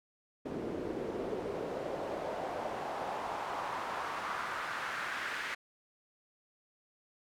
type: noise with band-pass filter sweep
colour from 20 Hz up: pink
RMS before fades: -38 dBFS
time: 0.45-5.55 s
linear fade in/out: 10 ms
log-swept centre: 320 to 1800 Hz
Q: 2.1
effects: none